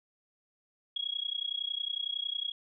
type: tone with amplitude modulation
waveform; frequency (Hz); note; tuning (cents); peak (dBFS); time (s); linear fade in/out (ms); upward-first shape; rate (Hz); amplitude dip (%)
sine; 3313; G#7; -5; -28; 0.96-2.52; 5; sine; 30.9; 95
effects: none